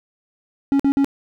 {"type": "tone bursts", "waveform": "triangle", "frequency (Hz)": 277.2, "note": "C#4", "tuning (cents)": 0, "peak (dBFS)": -11, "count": 3, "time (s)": [0.72, 1.045], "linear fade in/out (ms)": 0, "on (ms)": 75, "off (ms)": 50, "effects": []}